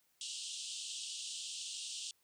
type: band-pass noise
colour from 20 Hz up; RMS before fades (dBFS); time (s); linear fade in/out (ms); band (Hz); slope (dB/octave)
pink; -44; 0.21-2.11; 2; 2800 to 9100; 96
effects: white hiss -75 dBFS RMS until 2.23 s